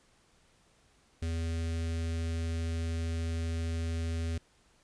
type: tone with notch filter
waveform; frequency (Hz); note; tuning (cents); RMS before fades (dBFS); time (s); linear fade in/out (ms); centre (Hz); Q
square; 82.41; E2; 0; -33; 1.22-4.38; 5; 930; 0.89
effects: pink hiss -66 dBFS RMS until 4.83 s + resampled to 22050 Hz